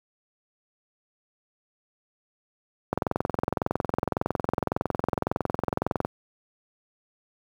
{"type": "click train", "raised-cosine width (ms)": 1, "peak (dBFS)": -9, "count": 69, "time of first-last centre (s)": [2.93, 6.049], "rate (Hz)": 21.8, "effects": ["high-pass 80 Hz 12 dB/octave", "8-bit"]}